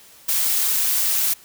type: noise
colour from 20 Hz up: blue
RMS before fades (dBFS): -20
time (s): 0.28-1.34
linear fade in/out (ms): 10
effects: white hiss -48 dBFS RMS until 1.44 s